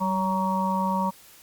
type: harmonic tone with a mistuned harmonic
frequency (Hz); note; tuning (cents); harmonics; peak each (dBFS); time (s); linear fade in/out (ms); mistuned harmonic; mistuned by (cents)
187.5; F#3; +23; 1 / 3 / 5 / 6; -26 / -33 / -25 / -33; 0-1.11; 20; 1; +37
effects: white hiss -51 dBFS RMS until 1.42 s + Opus 48 kbps